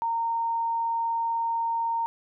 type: tone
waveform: sine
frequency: 921 Hz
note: A#5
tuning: 21 cents flat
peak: -24 dBFS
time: 0.02-2.06 s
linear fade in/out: 0 ms
effects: none